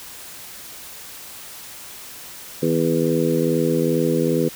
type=harmonic tone with a mistuned harmonic; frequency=82.41 Hz; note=E2; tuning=in tune; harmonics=2 / 3 / 4 / 5 / 6; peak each=-23 / -23 / -23 / -23 / -23 dBFS; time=2.62-4.49 s; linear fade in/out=10 ms; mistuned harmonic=2; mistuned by=-53 cents; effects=white hiss -38 dBFS RMS until 4.55 s